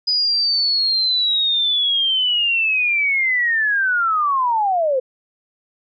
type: linear sweep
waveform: sine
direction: down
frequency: 4978 to 496.4 Hz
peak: -15 dBFS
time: 0.07-5 s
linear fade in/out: 10 ms
effects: none